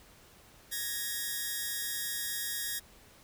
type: tone pair together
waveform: 5% pulse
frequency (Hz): 1662.9 / 1864.7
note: G#6 / A#6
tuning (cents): +2 / 0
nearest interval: major second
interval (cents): 198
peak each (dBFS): -26 / -25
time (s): 0.71-2.8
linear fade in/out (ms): 20
effects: pink hiss -58 dBFS RMS until 3.23 s